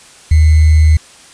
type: tone with sample-and-hold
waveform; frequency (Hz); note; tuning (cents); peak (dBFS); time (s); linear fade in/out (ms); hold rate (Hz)
sine; 77.9; D#2; +3; -4; 0.31-0.97; 5; 2100
effects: white hiss -40 dBFS RMS until 1.33 s + resampled to 22050 Hz